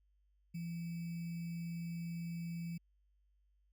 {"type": "tone with sample-and-hold", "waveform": "sine", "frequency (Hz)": 168.9, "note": "E3", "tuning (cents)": 42, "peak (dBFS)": -39, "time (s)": [0.54, 2.78], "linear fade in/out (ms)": 10, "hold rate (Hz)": 2450, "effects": ["added 50 Hz sine -70 dBFS peak until 3.72 s"]}